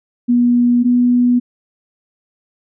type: tone pair in turn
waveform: sine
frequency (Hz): 242.1 / 244.9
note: B3 / B3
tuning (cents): -34 / -14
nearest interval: unison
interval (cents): 20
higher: second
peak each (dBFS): -9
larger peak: neither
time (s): 0.28-0.84 / 0.84-1.4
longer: neither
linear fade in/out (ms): 20
effects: none